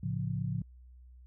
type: chord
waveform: sine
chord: A augmented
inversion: none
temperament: equal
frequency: 110 / 138.59 / 174.61 Hz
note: A2 / C#3 / E#3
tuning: 0 / 0 / 0 cents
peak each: -35 / -35 / -36 dBFS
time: 0.03-0.62 s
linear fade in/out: 5 ms
effects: added 62 Hz sine -51 dBFS peak until 1.26 s